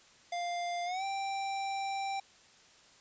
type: tone with pitch glide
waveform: square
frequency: 698.5 to 784 Hz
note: F5 to G5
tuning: 0 to 0 cents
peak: -34 dBFS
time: 0.32-2.2 s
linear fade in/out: 5 ms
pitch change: +200 cents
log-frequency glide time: 0.85-1.04 s
effects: white hiss -60 dBFS RMS until 3 s + resampled to 16000 Hz